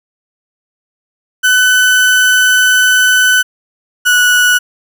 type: tone pair in turn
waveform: 35% pulse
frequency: 1504 / 1472.2 Hz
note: F#6 / F#6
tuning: +28 / -9 cents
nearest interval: unison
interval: 37 cents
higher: first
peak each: -5 dBFS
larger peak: neither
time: 1.43-3.43 / 4.05-4.59 s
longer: first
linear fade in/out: 20 ms
effects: none